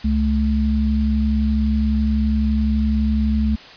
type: tone pair together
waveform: sine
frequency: 68.1 / 216.2 Hz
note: C#2 / A3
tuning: -30 / -30 cents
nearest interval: octave + minor sixth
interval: 2000 cents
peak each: -18 dBFS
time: 0.04-3.56 s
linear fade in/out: 10 ms
effects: white hiss -40 dBFS RMS until 3.76 s + resampled to 11025 Hz

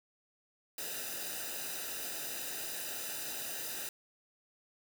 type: noise with comb filter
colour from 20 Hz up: white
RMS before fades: -40 dBFS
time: 0.78-3.89 s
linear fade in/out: 2 ms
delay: 0.91 ms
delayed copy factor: -0.75
effects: none

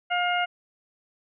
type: harmonic tone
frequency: 710 Hz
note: F5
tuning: 28 cents sharp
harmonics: 1 / 2 / 3 / 4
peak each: -25 / -28 / -30 / -31 dBFS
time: 0.1-0.46 s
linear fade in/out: 20 ms
effects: none

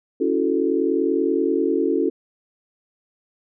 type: chord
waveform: sine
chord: F# minor seventh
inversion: second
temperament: equal with one note detuned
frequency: 279.6 / 329.6 / 370 / 440 Hz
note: C#4 / E4 / F#4 / A4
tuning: +15 / 0 / 0 / 0 cents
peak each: -23 dBFS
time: 0.2-2.1 s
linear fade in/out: 10 ms
effects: none

